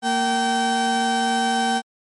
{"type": "tone pair together", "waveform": "35% pulse", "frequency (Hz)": [231, 772], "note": ["A#3", "G5"], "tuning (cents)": [-16, -27], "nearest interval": "octave + major sixth", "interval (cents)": 2089, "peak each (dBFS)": [-22, -18], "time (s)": [0.02, 1.82], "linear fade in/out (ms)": 50, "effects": ["MP3 48 kbps"]}